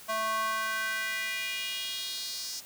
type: tone with high-pass filter sweep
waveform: square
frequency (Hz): 220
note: A3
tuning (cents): 0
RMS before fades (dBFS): -33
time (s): 0.08-2.61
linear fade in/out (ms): 20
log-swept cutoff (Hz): 860 to 5500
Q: 3.1
effects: white hiss -49 dBFS RMS until 2.65 s + high-pass 60 Hz 12 dB/octave